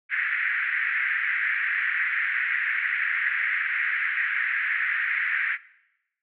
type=band-pass noise; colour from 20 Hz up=white; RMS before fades=-26 dBFS; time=0.09-5.58 s; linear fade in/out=50 ms; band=1600 to 2100 Hz; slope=48 dB/octave; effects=noise-tail reverb RT60 0.9 s tail -20 dB re dry